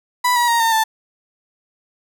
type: tone with pitch steps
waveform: 35% pulse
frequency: 987.8 / 960.8 / 934.5 / 909 / 884.1 Hz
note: B5 / B5 / A#5 / A#5 / A5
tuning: 0 / -48 / +4 / -44 / +8 cents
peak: -12 dBFS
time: 0.24-0.84 s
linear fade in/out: 10 ms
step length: 120 ms
effects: none